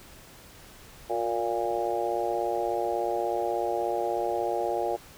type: harmonic tone with a mistuned harmonic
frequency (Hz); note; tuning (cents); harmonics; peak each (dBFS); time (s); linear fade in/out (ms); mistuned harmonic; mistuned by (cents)
116.54; A#2; 0; 3 / 4 / 5 / 6 / 7; -32 / -32 / -32 / -32 / -32; 1.09-4.97; 20; 3; +37
effects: pink hiss -50 dBFS RMS until 5.17 s